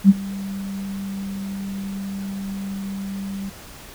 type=tone with ADSR envelope; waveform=sine; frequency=196 Hz; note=G3; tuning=in tune; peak=-4 dBFS; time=0.04-3.5 s; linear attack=53 ms; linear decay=33 ms; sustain=-22 dB; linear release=12 ms; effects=pink hiss -41 dBFS RMS until 3.94 s